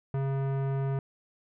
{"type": "tone with tanh clipping", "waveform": "sine", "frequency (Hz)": 136.2, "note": "C#3", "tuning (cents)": -30, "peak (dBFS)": -29, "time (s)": [0.14, 0.99], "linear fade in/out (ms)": 2, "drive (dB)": 18, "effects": []}